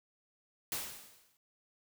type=noise with exponential decay; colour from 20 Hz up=white; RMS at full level=-35 dBFS; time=0.72-1.37 s; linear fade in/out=1 ms; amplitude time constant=140 ms; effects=none